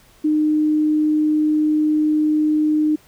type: tone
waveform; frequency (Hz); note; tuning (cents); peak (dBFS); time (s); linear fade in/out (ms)
sine; 305.5; D#4; -32; -14; 0.24-2.96; 10
effects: pink hiss -52 dBFS RMS until 3.07 s